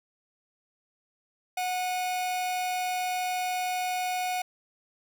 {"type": "tone pair together", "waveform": "45% pulse", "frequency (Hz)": [732.1, 2464], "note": ["F#5", "D#7"], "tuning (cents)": [-19, -17], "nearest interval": "octave + major sixth", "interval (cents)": 2102, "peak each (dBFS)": [-28, -39], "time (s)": [1.57, 4.42], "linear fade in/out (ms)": 5, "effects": []}